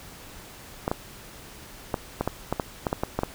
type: clicks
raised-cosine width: 1 ms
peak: -10 dBFS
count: 12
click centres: 0.879 / 0.915 / 1.942 / 2.21 / 2.276 / 2.526 / 2.598 / 2.868 / 2.929 / 3.035 / 3.19 / 3.234 s
effects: pink hiss -45 dBFS RMS until 3.34 s